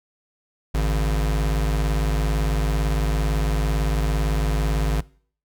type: tone pair together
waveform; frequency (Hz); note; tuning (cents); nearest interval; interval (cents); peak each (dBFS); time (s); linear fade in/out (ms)
square; 53.12 / 141.5; G#1 / C#3; +40 / +36; octave + perfect fourth; 1696; -20 / -29; 0.74-5.01; 10
effects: noise-tail reverb RT60 0.5 s tail -22 dB re dry